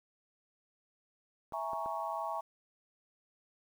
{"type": "clicks", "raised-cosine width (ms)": 1, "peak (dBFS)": -32, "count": 3, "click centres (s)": [1.523, 1.733, 1.86]}
{"type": "chord", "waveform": "sine", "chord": "A# half-diminished seventh", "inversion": "second", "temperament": "equal", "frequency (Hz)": [659.3, 830.6, 932.3, 1108.7], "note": ["E5", "G#5", "A#5", "C#6"], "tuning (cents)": [0, 0, 0, 0], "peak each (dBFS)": -40, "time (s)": [1.53, 2.41], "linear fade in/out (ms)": 10}
{"effects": ["10-bit"]}